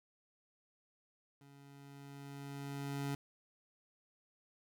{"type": "tone with level ramp", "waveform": "25% pulse", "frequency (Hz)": 140.3, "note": "C#3", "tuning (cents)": 21, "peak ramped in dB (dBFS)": [-55, -32], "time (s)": [1.41, 3.15], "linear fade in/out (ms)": 2, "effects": []}